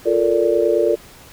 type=chord; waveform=sine; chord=Bb major seventh; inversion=second; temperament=just; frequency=349.6 / 437 / 466.2 / 582.7 Hz; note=F4 / A4 / Bb4 / D5; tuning=+2 / -12 / 0 / -14 cents; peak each=-19 dBFS; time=0.05-0.96 s; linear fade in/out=20 ms; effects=pink hiss -43 dBFS RMS until 1.32 s